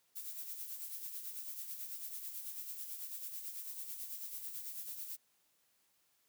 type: noise with tremolo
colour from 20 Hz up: violet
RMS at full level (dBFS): -43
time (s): 0.15-5.17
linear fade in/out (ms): 20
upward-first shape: sine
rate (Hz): 9.1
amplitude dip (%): 50
effects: white hiss -75 dBFS RMS until 6.28 s + high-pass 80 Hz 12 dB/octave